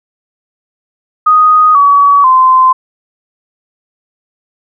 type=tone with pitch steps; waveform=sine; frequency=1244.5 / 1134.6 / 1034.5 Hz; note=D#6 / C#6 / C6; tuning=0 / +40 / -20 cents; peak=-3 dBFS; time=1.26-2.73 s; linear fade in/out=10 ms; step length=490 ms; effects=none